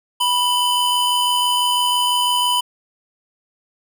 square tone pair together, 980 / 3026 Hz, B5 / F#7, -14 / +38 cents, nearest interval octave + minor sixth, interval 1952 cents, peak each -19 dBFS, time 0.2-2.61 s, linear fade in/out 10 ms, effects none

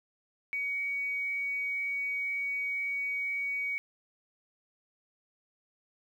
sine tone, 2251 Hz, C#7, 26 cents sharp, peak -30 dBFS, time 0.53-3.78 s, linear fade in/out 0 ms, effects 10-bit

